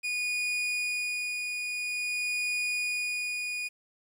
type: tone with tremolo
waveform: 40% pulse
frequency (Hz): 2459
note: D#7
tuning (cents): -21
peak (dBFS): -27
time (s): 0.03-3.69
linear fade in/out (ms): 20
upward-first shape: sine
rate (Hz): 0.49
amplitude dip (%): 35
effects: low-pass 12000 Hz 12 dB/octave + 10-bit